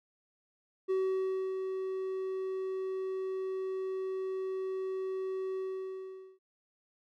triangle tone with ADSR envelope, 378.9 Hz, F#4, 41 cents sharp, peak -25 dBFS, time 0.88-6.39 s, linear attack 25 ms, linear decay 630 ms, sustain -6 dB, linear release 820 ms, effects none

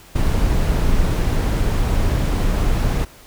brown noise, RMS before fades -17 dBFS, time 0.15-3.05 s, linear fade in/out 10 ms, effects pink hiss -45 dBFS RMS until 3.26 s

